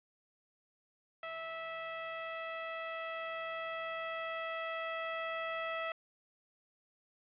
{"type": "tone with level ramp", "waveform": "15% pulse", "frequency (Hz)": 654, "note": "E5", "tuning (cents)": -14, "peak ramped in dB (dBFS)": [-34, -29], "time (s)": [1.23, 5.92], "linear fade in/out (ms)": 2, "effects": ["resampled to 8000 Hz", "10-bit"]}